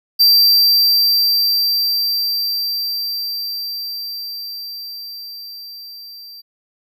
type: tone with level ramp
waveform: square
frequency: 4699 Hz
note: D8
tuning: in tune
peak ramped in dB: -8 to -35 dBFS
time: 0.19-6.42 s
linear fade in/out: 20 ms
effects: none